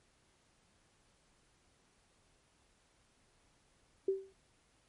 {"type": "tone with exponential decay", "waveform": "sine", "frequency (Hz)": 386.3, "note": "G4", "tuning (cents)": -25, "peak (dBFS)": -26, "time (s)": [4.08, 4.33], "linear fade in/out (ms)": 5, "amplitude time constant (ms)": 54, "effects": ["pink hiss -71 dBFS RMS until 4.88 s", "MP3 48 kbps"]}